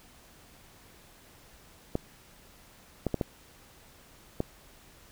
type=clicks; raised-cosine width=2 ms; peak=-14 dBFS; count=5; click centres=1.954 / 3.067 / 3.143 / 3.212 / 4.404 s; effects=pink hiss -56 dBFS RMS until 5.11 s